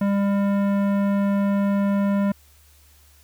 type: tone with tanh clipping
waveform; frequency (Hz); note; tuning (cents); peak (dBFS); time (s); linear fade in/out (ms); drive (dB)
sine; 199.9; G3; +34; -20; 0.01-2.32; 5; 16
effects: added 73 Hz sine -53 dBFS peak until 3.23 s + white hiss -56 dBFS RMS until 3.23 s